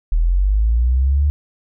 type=linear sweep; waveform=sine; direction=up; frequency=38.4 to 74.2 Hz; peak=-12 dBFS; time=0.12-1.3 s; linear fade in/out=0 ms; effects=none